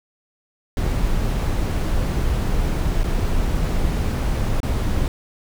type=noise with dropouts; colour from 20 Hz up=brown; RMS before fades=-20 dBFS; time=0.77-5.08 s; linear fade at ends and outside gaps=1 ms; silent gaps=3.034-3.04 / 4.603-4.631 s; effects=none